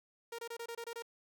sawtooth tone bursts, 466.2 Hz, A#4, in tune, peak -37 dBFS, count 8, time 0.32-1.023 s, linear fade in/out 5 ms, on 66 ms, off 25 ms, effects 13-bit

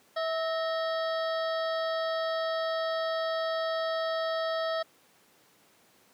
harmonic tone with a mistuned harmonic, 650 Hz, E5, 24 cents flat, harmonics 1 / 2 / 3 / 5 / 6 / 7 / 8, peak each -29 / -35 / -39 / -43 / -45 / -46 / -47 dBFS, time 0.16-4.83 s, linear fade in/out 10 ms, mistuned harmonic 3, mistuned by -86 cents, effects pink hiss -62 dBFS RMS until 6.13 s + high-pass 200 Hz 12 dB/octave

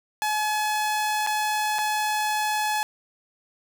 sawtooth tone with dropouts, 851 Hz, G#5, 42 cents sharp, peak -19 dBFS, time 0.22-2.83 s, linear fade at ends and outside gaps 0 ms, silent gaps 1.265-1.272 / 1.785-1.789 s, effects none

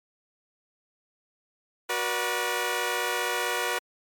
10% pulse chord, B minor, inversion second, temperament equal with one note detuned, 370 / 481.5 / 587.3 Hz, F#4 / B4 / D5, 0 / -44 / 0 cents, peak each -23 / -20 / -25 dBFS, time 1.89-3.79 s, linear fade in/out 10 ms, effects MP3 96 kbps

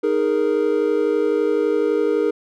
triangle chord, D# suspended fourth, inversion none, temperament just, 311.1 / 414.8 / 466.7 Hz, D#4 / G#4 / A#4, 0 / -2 / +2 cents, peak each -21 / -18 / -18 dBFS, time 0.03-2.31 s, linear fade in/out 10 ms, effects none

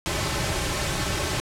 pink noise with comb filter, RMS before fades -26 dBFS, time 0.06-1.4 s, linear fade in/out 0 ms, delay 4.2 ms, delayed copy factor -0.6, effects low-pass 9000 Hz 12 dB/octave

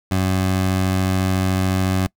20% pulse tone, 93.9 Hz, F#2, 26 cents sharp, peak -12 dBFS, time 0.11-2.07 s, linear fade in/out 5 ms, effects noise-tail reverb RT60 0.1 s tail -24 dB re dry

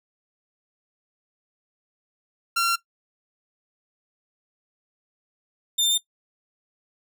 sawtooth tone pair in turn, 1370 / 3603 Hz, F6 / A7, -34 / +40 cents, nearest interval octave + perfect fourth, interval 1674 cents, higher second, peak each -16 dBFS, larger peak neither, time 2.56-2.76 / 5.78-5.98 s, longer neither, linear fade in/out 10 ms, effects noise-tail reverb RT60 0.1 s tail -17 dB re dry

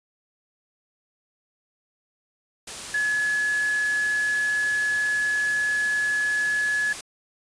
sine tone in noise, 1700 Hz, G#6, 40 cents sharp, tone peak -21 dBFS, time 2.94-6.93 s, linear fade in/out 5 ms, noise white, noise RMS -35 dBFS, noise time 2.67-7.01 s, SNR +11 dB, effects resampled to 22050 Hz

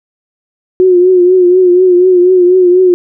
sine tone with vibrato, 363 Hz, F#4, 33 cents flat, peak -3 dBFS, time 0.8-2.94 s, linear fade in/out 0 ms, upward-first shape triangle, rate 4.1 Hz, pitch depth 62 cents each way, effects none

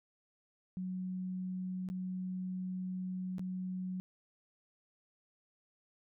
sine tone with dropouts, 184.6 Hz, F#3, 4 cents flat, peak -36 dBFS, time 0.77-4 s, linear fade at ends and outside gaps 0 ms, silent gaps 1.888-1.9 / 3.383-3.394 s, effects none

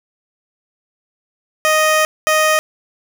15% pulse tone pair in turn, 622 / 622 Hz, D#5 / D#5, -1 / -1 cents, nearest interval unison, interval 0 cents, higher neither, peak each -5 dBFS, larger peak neither, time 1.65-2.05 / 2.27-2.59 s, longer first, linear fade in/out 0 ms, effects none

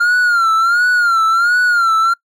triangle tone with vibrato, 1396 Hz, F6, 1 cent flat, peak -8 dBFS, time 0-2.14 s, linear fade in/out 10 ms, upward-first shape sine, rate 1.4 Hz, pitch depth 99 cents each way, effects noise-tail reverb RT60 0.1 s tail -25 dB re dry

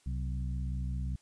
harmonic tone with a mistuned harmonic, 65.1 Hz, C2, 8 cents flat, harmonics 1 / 2 / 3 / 4, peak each -33 / -38 / -43 / -52 dBFS, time 0.06-1.16 s, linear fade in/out 5 ms, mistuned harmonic 3, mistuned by -68 cents, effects white hiss -67 dBFS RMS until 1.21 s + resampled to 22050 Hz

